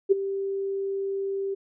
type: tone with ADSR envelope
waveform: sine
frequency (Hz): 392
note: G4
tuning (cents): 0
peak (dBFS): -12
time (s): 0.09-1.55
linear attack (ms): 28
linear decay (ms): 15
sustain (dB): -14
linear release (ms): 16
effects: none